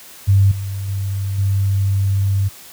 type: tone with level steps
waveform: sine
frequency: 98.2 Hz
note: G2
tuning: 4 cents sharp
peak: -8 / -21 / -18 / -13 dBFS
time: 0.27-2.49 s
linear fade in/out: 20 ms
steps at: 0.51 / 0.88 / 1.38 s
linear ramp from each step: 5 ms
effects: white hiss -40 dBFS RMS until 2.72 s + high-pass 60 Hz 12 dB/octave